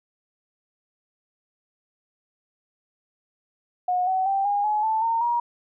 sine tone with pitch steps, 725 / 753.6 / 783.3 / 814.3 / 846.4 / 879.8 / 914.5 / 950.6 Hz, F#5 / F#5 / G5 / G#5 / G#5 / A5 / A#5 / A#5, -35 / +32 / -2 / -34 / +33 / 0 / -33 / +34 cents, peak -20 dBFS, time 3.88-5.4 s, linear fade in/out 5 ms, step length 190 ms, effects none

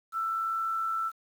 sine tone with amplitude modulation, 1333 Hz, E6, 19 cents sharp, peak -26 dBFS, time 0.12-1.12 s, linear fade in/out 50 ms, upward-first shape sine, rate 101 Hz, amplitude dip 35%, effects 9-bit

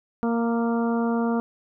harmonic tone with a mistuned harmonic, 232.2 Hz, A#3, 7 cents flat, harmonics 1 / 2 / 3 / 4 / 5 / 6, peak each -22 / -28 / -32 / -34 / -36 / -38 dBFS, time 0.23-1.4 s, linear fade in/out 0 ms, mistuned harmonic 5, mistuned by +20 cents, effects none

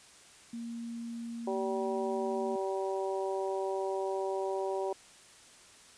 sine tone, 233.1 Hz, A#3, in tune, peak -37 dBFS, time 0.53-2.56 s, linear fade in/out 5 ms
harmonic tone, 192.5 Hz, G3, 31 cents flat, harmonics 2 / 3 / 4 / 5, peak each -33 / -37 / -39 / -41 dBFS, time 1.47-4.93 s, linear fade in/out 5 ms
effects white hiss -56 dBFS RMS until 5.97 s + resampled to 22050 Hz

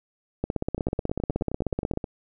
two click trains, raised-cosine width 2 ms, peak -12 / -17 dBFS, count 26 / 13, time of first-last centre 0.44-1.974 / 0.78-2.042 s, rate 16.3 / 9.51 Hz, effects none

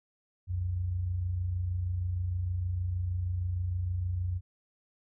sine tone pair together, 64 / 90.43 Hz, C2 / F#2, -38 / -39 cents, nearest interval tritone, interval 599 cents, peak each -39 / -29 dBFS, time 0.47-4.41 s, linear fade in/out 50 ms, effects none

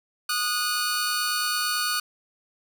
sawtooth tone cluster, 1233 / 1461 / 4452 Hz, D#6 / F#6 / C#8, -16 / -22 / +7 cents, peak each -25 dBFS, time 0.29-2 s, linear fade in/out 5 ms, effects none

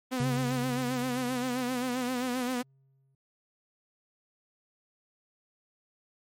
sawtooth tone with vibrato, 250.7 Hz, B3, 26 cents sharp, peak -25 dBFS, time 0.11-2.63 s, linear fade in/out 20 ms, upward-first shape sine, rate 7.6 Hz, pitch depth 61 cents each way
triangle tone with exponential decay, 135 Hz, C#3, 45 cents flat, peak -25 dBFS, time 0.2-3.15 s, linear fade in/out 2 ms, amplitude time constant 640 ms
effects MP3 64 kbps

